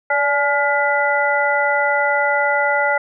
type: tone cluster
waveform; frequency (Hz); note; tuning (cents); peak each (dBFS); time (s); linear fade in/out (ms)
sine; 579 / 848 / 1419 / 1995; D5 / G#5 / F6 / B6; -25 / +36 / +27 / +17; -20; 0.1-2.98; 5
effects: none